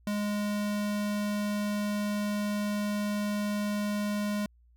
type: tone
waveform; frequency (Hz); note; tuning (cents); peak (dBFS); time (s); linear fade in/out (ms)
square; 207; G#3; -5; -29; 0.07-4.46; 2
effects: added 59 Hz sine -58 dBFS peak until 4.76 s